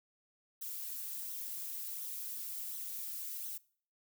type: noise with flanger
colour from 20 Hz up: violet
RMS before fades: -42 dBFS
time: 0.61-3.58 s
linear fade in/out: 10 ms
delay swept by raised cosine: 0.41 to 4.61 ms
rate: 1.4 Hz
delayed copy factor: -0.6
effects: noise-tail reverb RT60 0.5 s tail -22 dB re dry